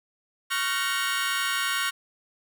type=chord; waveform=25% pulse; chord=Gb major seventh; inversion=second; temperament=equal with one note detuned; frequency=1108.7 / 1396.9 / 1519 / 1864.7 Hz; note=Db6 / F6 / Gb6 / Bb6; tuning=0 / 0 / +45 / 0 cents; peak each=-27 dBFS; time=0.5-1.91 s; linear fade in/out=20 ms; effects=none